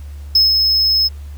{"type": "tone with ADSR envelope", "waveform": "triangle", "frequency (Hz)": 5180, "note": "E8", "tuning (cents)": -31, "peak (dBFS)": -6, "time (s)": [0.35, 1.09], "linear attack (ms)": 4, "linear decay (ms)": 160, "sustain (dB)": -4, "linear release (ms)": 26, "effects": ["added 72 Hz sine -28 dBFS peak until 1.37 s", "pink hiss -49 dBFS RMS until 1.37 s"]}